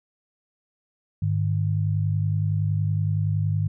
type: tone pair together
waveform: sine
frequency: 101.8 / 152.53 Hz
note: G#2 / D#3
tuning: -34 / -34 cents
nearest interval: perfect fifth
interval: 700 cents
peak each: -22 / -25 dBFS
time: 1.22-3.68 s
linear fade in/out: 5 ms
effects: none